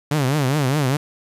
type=tone with vibrato; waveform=sawtooth; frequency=139.9 Hz; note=C#3; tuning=16 cents sharp; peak=-13 dBFS; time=0.11-0.97 s; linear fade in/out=5 ms; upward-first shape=triangle; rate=4.9 Hz; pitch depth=210 cents each way; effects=resampled to 32000 Hz + 8-bit